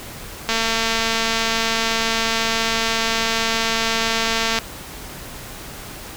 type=click train; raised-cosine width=0.2 ms; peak=-3 dBFS; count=927; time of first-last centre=0.49-4.587 s; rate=226 Hz; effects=pink hiss -35 dBFS RMS until 6.16 s